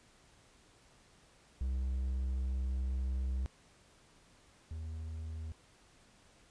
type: tone pair in turn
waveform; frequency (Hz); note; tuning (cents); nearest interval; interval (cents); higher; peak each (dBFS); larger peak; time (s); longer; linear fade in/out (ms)
triangle; 64.7 / 79.72; C2 / D#2; -19 / +43; major third; 362; second; -30 / -37; first; 1.61-3.46 / 4.71-5.52; first; 0
effects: pink hiss -64 dBFS RMS until 6.5 s + resampled to 22050 Hz